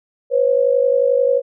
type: tone pair together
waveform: sine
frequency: 493.9 / 545.2 Hz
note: B4 / C#5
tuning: 0 / -29 cents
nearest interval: major second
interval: 171 cents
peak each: -15 dBFS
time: 0.3-1.42 s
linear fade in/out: 50 ms
effects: none